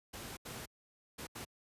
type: noise bursts at uneven times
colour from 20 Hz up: pink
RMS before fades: -45 dBFS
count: 4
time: 0.13-0.37 / 0.45-0.66 / 1.18-1.27 / 1.35-1.45 s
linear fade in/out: 10 ms
effects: high-pass 60 Hz 12 dB/octave + resampled to 32000 Hz